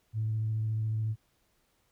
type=tone with vibrato; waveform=sine; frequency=109.6 Hz; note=A2; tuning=6 cents flat; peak=-27 dBFS; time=0.13-1.16 s; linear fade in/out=50 ms; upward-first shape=sine; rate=14 Hz; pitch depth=14 cents each way; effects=tanh soft clip ceiling -23 dBFS + pink hiss -72 dBFS RMS until 1.91 s